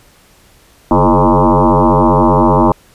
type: tone with frequency modulation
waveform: sine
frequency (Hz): 335.8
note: E4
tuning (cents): +32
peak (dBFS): -6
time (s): 0.91-2.72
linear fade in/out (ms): 2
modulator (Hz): 95.2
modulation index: 7.6
effects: pink hiss -47 dBFS RMS until 2.94 s + resampled to 32000 Hz